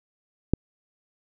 click, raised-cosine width 3 ms, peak -6 dBFS, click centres 0.536 s, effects none

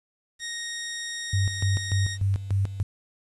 15% pulse tone, 1867 Hz, A#6, 2 cents sharp, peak -25 dBFS, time 0.39-2.18 s, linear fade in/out 50 ms
sine tone with tremolo, 98 Hz, G2, in tune, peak -20 dBFS, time 1.33-2.83 s, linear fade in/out 5 ms, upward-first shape square, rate 3.4 Hz, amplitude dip 75%
click, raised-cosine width 0.2 ms, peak -27 dBFS, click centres 2.341 s
effects resampled to 24000 Hz + 9-bit

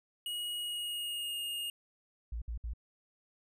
square tone with pitch glide, 2896 to 2843 Hz, F#7 to F7, -38 to +30 cents, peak -36 dBFS, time 0.26-1.7 s, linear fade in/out 2 ms, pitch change -32 cents, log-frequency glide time 0.58-1.37 s
sine tone bursts, 57.6 Hz, A#1, 20 cents flat, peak -35 dBFS, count 3, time 2.32-2.736 s, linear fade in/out 5 ms, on 98 ms, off 61 ms
effects none

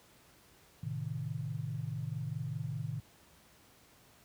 sine chord, A diminished, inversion none, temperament equal, 110 / 130.81 / 155.56 Hz, A2 / C3 / Eb3, 0 / 0 / 0 cents, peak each -40 / -39 / -39 dBFS, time 0.83-3 s, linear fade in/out 5 ms, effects pink hiss -62 dBFS RMS until 4.24 s + high-pass 60 Hz 12 dB/octave

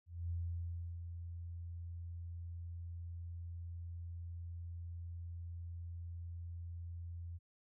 sine tone with ADSR envelope, 85.4 Hz, F2, 38 cents flat, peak -36 dBFS, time 0.06-7.39 s, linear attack 240 ms, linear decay 690 ms, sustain -7 dB, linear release 29 ms, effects none

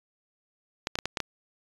clicks, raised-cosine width 0.2 ms, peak -11 dBFS, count 6, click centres 0.871 / 0.955 / 0.988 / 1.056 / 1.172 / 1.203 s, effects resampled to 24000 Hz

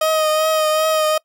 30% pulse tone with vibrato, 625 Hz, D#5, 8 cents sharp, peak -12 dBFS, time 0.01-1.18 s, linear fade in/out 5 ms, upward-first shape triangle, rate 2.6 Hz, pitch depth 29 cents each way, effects noise-tail reverb RT60 0.1 s tail -24 dB re dry

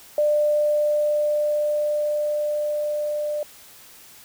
sine tone with level ramp, 596 Hz, D5, 25 cents sharp, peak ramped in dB -16 to -23 dBFS, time 0.18-3.43 s, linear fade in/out 2 ms, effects white hiss -47 dBFS RMS until 4.24 s

